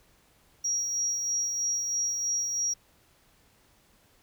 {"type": "tone with tremolo", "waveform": "triangle", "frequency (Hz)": 5680, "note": "F8", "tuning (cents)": 28, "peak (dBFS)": -22, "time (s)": [0.64, 2.74], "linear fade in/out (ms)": 10, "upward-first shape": "sine", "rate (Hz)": 3.1, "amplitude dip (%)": 45, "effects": ["tanh soft clip ceiling -23 dBFS", "pink hiss -63 dBFS RMS until 4.22 s"]}